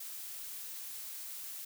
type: noise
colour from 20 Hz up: blue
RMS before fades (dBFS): -44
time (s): 0-1.65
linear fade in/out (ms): 5
effects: none